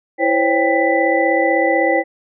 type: tone cluster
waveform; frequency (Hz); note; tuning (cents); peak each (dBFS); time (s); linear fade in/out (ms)
sine; 331.7 / 515 / 551 / 788 / 1988; E4 / C5 / C#5 / G5 / B6; +11 / -28 / -11 / +9 / +11; -19; 0.18-2.04; 50
effects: none

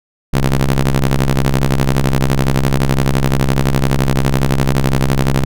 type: ring-modulated tone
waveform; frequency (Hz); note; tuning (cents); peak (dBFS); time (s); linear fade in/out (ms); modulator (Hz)
sawtooth; 65.7; C2; +8; -4; 0.33-5.45; 5; 71.6
effects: none

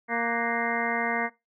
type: harmonic tone with a mistuned harmonic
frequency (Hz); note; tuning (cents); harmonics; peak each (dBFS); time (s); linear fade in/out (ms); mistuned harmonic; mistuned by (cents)
233.1; A#3; 0; 1 / 2 / 3 / 4 / 5 / 6 / 7 / 8 / 9; -33 / -33 / -32 / -34 / -36 / -36 / -37 / -33 / -32; 0.08-1.3; 50; 6; +110
effects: noise-tail reverb RT60 0.2 s tail -18 dB re dry

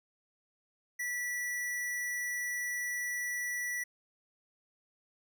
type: tone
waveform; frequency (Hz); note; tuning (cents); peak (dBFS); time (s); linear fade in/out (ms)
square; 1955; B6; -18; -34; 0.99-3.84; 10
effects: none

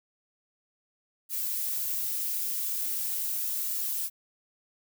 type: noise with flanger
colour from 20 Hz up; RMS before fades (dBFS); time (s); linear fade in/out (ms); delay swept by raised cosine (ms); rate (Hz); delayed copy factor
violet; -31; 1.29-4.1; 50; 1.9 to 7.1; 0.41; -0.55
effects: none

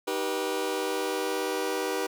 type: chord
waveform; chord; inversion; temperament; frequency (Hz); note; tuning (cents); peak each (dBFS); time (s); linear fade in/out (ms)
sawtooth; Eb augmented; none; just; 311.1 / 388.9 / 486.1; Eb4 / G4 / B4; 0 / -14 / -28; -31 / -27 / -27; 0.07-2.07; 10
effects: none

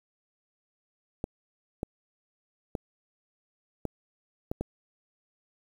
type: clicks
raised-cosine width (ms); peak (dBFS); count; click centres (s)
2; -17; 6; 1.241 / 1.831 / 2.752 / 3.853 / 4.515 / 4.61
effects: 8-bit

